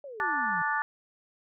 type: exponential sweep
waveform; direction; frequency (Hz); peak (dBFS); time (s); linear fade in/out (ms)
sine; down; 587.3 to 158.8; -39; 0.04-0.62; 2
type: harmonic tone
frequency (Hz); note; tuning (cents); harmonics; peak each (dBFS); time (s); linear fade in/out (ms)
293.1; D4; -3; 3 / 4 / 5 / 6; -31 / -32 / -32 / -31; 0.2-0.82; 0
effects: none